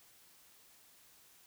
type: silence
effects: white hiss -63 dBFS RMS until 1.46 s